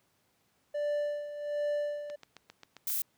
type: tone with tremolo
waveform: triangle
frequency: 587.3 Hz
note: D5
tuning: in tune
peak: -26 dBFS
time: 0.74-2.16 s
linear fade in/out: 10 ms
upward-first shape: sine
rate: 1.3 Hz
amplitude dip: 70%
type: click train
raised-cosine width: 0.2 ms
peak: -30 dBFS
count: 7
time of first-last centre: 2.1-2.9 s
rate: 7.5 Hz
type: noise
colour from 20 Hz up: violet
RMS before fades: -32 dBFS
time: 2.87-3.02 s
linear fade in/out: 2 ms
effects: pink hiss -72 dBFS RMS until 3.17 s + high-pass 100 Hz 12 dB/octave